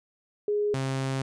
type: tone pair in turn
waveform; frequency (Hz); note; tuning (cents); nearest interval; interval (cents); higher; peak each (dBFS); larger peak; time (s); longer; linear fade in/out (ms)
sine / sawtooth; 415.3 / 133.64; G#4 / C3; 0 / +37; octave + minor sixth; 1963; first; -23; neither; 0.48-0.74 / 0.74-1.22; second; 2
effects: resampled to 22050 Hz